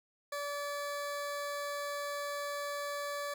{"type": "tone", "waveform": "20% pulse", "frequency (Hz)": 576, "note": "D5", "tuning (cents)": -34, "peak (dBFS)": -31, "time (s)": [0.32, 3.34], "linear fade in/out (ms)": 5, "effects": []}